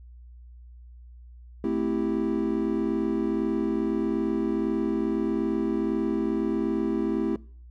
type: chord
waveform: triangle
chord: A minor seventh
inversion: none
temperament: equal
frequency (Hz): 220 / 261.6 / 329.6 / 392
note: A3 / C4 / E4 / G4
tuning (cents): 0 / 0 / 0 / 0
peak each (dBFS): -28 / -28 / -26 / -29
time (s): 1.64-7.36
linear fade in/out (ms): 2
effects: noise-tail reverb RT60 0.5 s tail -23 dB re dry + added 60 Hz sine -44 dBFS peak until 7.7 s